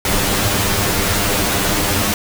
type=noise with comb filter; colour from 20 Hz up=pink; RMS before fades=-17 dBFS; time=0.05-2.14 s; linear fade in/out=2 ms; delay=10 ms; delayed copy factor=+0.8; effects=none